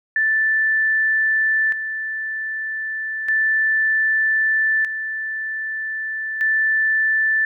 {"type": "tone with tremolo", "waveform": "sine", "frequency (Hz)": 1761, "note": "A6", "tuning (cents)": 1, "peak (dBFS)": -15, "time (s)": [0.16, 7.45], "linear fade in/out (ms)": 2, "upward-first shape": "square", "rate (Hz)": 0.32, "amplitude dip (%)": 60, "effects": []}